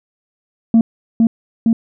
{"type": "tone with echo", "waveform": "sine", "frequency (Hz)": 227.7, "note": "A#3", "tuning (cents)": -40, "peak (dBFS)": -4, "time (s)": [0.74, 0.81], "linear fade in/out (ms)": 2, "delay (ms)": 460, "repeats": 2, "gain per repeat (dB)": -2, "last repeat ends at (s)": 1.73, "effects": ["tanh soft clip ceiling -5 dBFS"]}